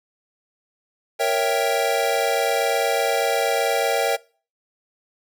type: chord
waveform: square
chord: A# diminished seventh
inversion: none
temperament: equal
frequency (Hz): 466.2 / 554.4 / 659.3 / 784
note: A#4 / C#5 / E5 / G5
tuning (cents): 0 / 0 / 0 / 0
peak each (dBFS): -25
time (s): 1.19-4.17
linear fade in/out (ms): 20
effects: noise-tail reverb RT60 0.4 s tail -23 dB re dry